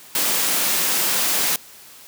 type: high-pass noise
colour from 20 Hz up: white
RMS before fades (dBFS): -20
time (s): 0.15-1.56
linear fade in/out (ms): 2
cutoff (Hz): 150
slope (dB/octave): 96
effects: white hiss -44 dBFS RMS until 2.07 s + high-pass 80 Hz 12 dB/octave